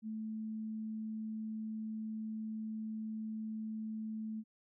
sine tone, 218.5 Hz, A3, 12 cents flat, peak -38 dBFS, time 0.02-4.44 s, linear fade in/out 50 ms, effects none

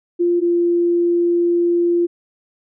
sine tone pair in turn, 348 / 345.6 Hz, F4 / F4, -6 / -18 cents, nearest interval unison, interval 12 cents, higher first, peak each -13 dBFS, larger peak neither, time 0.19-0.41 / 0.41-2.07 s, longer second, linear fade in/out 20 ms, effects none

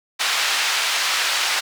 white band-pass noise, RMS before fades -21 dBFS, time 0.19-1.61 s, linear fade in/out 20 ms, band 980 to 4200 Hz, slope 12 dB/octave, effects none

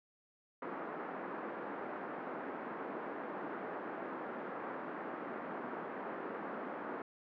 pink band-pass noise, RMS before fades -43 dBFS, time 0.62-7.02 s, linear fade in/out 2 ms, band 240 to 1600 Hz, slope 24 dB/octave, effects none

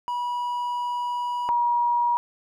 triangle / sine tone pair in turn, 972 / 957 Hz, B5 / A#5, -28 / +45 cents, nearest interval unison, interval 27 cents, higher first, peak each -23 / -19 dBFS, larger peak second, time 0.08-1.49 / 1.49-2.17 s, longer first, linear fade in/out 0 ms, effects none

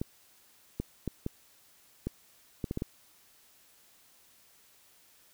clicks, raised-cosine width 3 ms, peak -19 dBFS, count 9, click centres 0.015 / 0.8 / 1.077 / 1.264 / 2.07 / 2.642 / 2.711 / 2.774 / 2.821 s, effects white hiss -62 dBFS RMS until 5.33 s

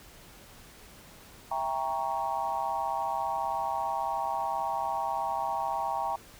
sine chord, E diminished seventh, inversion none, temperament equal with one note detuned, 659.3 / 794 / 932.3 / 1108.7 Hz, E5 / G5 / Bb5 / Db6, 0 / +22 / 0 / 0 cents, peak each -37 / -32 / -32 / -37 dBFS, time 1.51-6.16 s, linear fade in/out 5 ms, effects pink hiss -52 dBFS RMS until 6.39 s

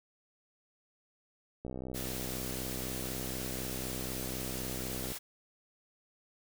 click train, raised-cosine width 2 ms, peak -27 dBFS, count 223, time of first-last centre 1.65-5.119 s, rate 64 Hz
white noise, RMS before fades -41 dBFS, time 1.94-5.19 s, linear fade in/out 20 ms
effects none

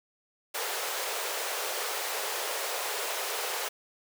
pink high-pass noise, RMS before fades -33 dBFS, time 0.54-3.69 s, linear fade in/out 10 ms, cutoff 410 Hz, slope 48 dB/octave, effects none

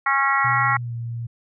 harmonic tone, 274 Hz, C#4, 20 cents flat, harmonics 3 / 4 / 5 / 6 / 7 / 8, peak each -25 / -22 / -22 / -33 / -22 / -29 dBFS, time 0.06-0.77 s, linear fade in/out 5 ms
sine tone with pitch glide, 123.47 to 117.15 Hz, B2 to A#2, 0 to +9 cents, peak -26 dBFS, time 0.44-1.27 s, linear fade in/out 10 ms, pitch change -91 cents, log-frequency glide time 0.72-0.94 s
effects none

